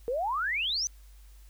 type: exponential sweep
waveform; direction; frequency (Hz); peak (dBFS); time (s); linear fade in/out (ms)
sine; up; 455.6 to 6272; -27; 0.08-0.87; 0
effects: added 50 Hz sine -49 dBFS peak until 1.49 s + white hiss -63 dBFS RMS until 1.49 s